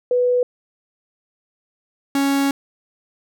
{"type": "tone pair in turn", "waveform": ["sine", "45% pulse"], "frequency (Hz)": [493.9, 277.2], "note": ["B4", "C#4"], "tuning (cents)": [0, 0], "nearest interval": "minor seventh", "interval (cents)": 1000, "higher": "first", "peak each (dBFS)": [-14, -16], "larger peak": "first", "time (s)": [[0.11, 0.43], [2.15, 2.51]], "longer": "second", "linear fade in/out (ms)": 2, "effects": []}